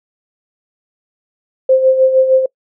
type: tone with tremolo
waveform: sine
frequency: 523.3 Hz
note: C5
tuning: in tune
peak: -5 dBFS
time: 1.69-2.46 s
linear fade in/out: 5 ms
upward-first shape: sine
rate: 6.5 Hz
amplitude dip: 60%
effects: noise-tail reverb RT60 0.1 s tail -25 dB re dry